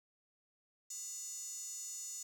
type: tone with high-pass filter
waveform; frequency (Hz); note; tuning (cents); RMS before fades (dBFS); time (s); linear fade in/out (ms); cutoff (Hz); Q
square; 404.5; G#4; -46; -45; 0.9-2.23; 5; 6700; 8.2
effects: 11-bit